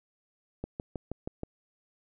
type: click train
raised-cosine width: 2 ms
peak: -21 dBFS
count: 6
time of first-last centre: 0.64-1.434 s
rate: 6.3 Hz
effects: none